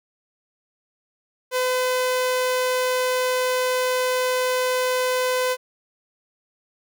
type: tone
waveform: sawtooth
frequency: 507 Hz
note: B4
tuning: 45 cents sharp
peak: -16 dBFS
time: 1.51-5.57 s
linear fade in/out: 50 ms
effects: none